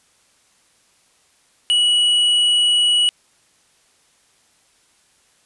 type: tone with hard clipping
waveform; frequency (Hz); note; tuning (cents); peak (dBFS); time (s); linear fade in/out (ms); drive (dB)
triangle; 2930; F#7; -18; -14; 1.7-3.09; 0; 8
effects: white hiss -58 dBFS RMS until 5.45 s + resampled to 24000 Hz